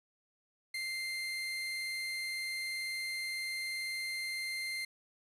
30% pulse tone, 2093 Hz, C7, in tune, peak -33 dBFS, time 0.74-4.85 s, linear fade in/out 5 ms, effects resampled to 32000 Hz + 10-bit

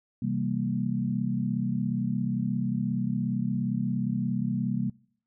sine chord, C dominant seventh, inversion none, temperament equal, 130.81 / 164.81 / 196 / 233.1 Hz, C3 / E3 / G3 / Bb3, 0 / 0 / 0 / 0 cents, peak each -31 / -36 / -30 / -30 dBFS, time 0.22-4.9 s, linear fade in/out 5 ms, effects noise-tail reverb RT60 0.6 s tail -25 dB re dry

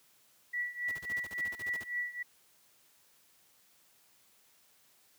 sine tone with tremolo, 1949 Hz, B6, 23 cents flat, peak -30 dBFS, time 0.53-2.23 s, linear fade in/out 10 ms, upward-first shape triangle, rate 3.6 Hz, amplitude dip 90%
pink noise bursts, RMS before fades -48 dBFS, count 14, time 0.88-1.838 s, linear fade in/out 5 ms, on 35 ms, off 36 ms
effects white hiss -66 dBFS RMS until 5.18 s + high-pass 80 Hz 12 dB/octave

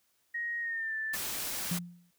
sine tone with pitch glide, 1879 to 1763.3 Hz, A#6 to A6, +13 to +3 cents, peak -32 dBFS, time 0.34-1.16 s, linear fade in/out 10 ms, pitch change -110 cents, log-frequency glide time 0.6-0.96 s
white noise, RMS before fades -36 dBFS, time 1.13-1.79 s, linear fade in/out 10 ms
sine tone with exponential decay, 174.61 Hz, F3, in tune, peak -28 dBFS, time 1.71-2.11 s, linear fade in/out 5 ms, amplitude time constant 85 ms
effects white hiss -73 dBFS RMS until 2.18 s

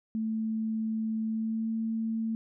sine tone with pitch glide, 220.8 to 224 Hz, A3 to A3, +6 to +31 cents, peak -28 dBFS, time 0.15-2.35 s, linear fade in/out 0 ms, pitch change +25 cents, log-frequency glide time 1.26-1.72 s, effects none

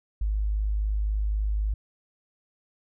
sine tone, 51.9 Hz, G#1, in tune, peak -23 dBFS, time 0.21-1.74 s, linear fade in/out 5 ms, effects none

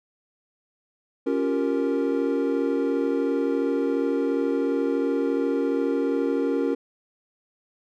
triangle chord, G half-diminished seventh, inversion second, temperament equal, 277.2 / 349.2 / 392 / 466.2 Hz, Db4 / F4 / G4 / Bb4, 0 / 0 / 0 / 0 cents, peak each -23 / -27 / -28 / -24 dBFS, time 1.26-6.75 s, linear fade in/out 10 ms, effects none

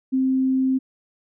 sine tone, 262.2 Hz, C4, 4 cents sharp, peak -17 dBFS, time 0.12-0.79 s, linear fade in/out 20 ms, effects none

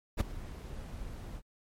brown noise with ADSR envelope, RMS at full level -23 dBFS, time 0.17-1.42 s, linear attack 36 ms, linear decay 10 ms, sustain -19 dB, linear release 54 ms, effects MP3 64 kbps

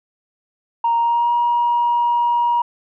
sine tone with pitch glide, 932.3 to 953 Hz, A#5 to A#5, 0 to +38 cents, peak -13 dBFS, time 0.84-2.62 s, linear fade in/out 5 ms, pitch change +38 cents, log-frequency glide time 0.97-1.33 s, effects tanh soft clip ceiling -10 dBFS

